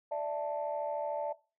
sine chord, D suspended second, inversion none, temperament just, 587.3 / 660.7 / 881 Hz, D5 / E5 / A5, 0 / +4 / +2 cents, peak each -34 / -36 / -37 dBFS, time 0.11-1.33 s, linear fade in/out 10 ms, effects noise-tail reverb RT60 0.3 s tail -19 dB re dry + tanh soft clip ceiling -24 dBFS

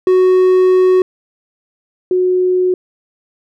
triangle / sine tone pair in turn, 370 / 366 Hz, F#4 / F#4, 0 / -19 cents, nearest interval unison, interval 19 cents, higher first, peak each -5 / -10 dBFS, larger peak first, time 0.07-1.02 / 2.11-2.74 s, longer first, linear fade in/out 2 ms, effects none

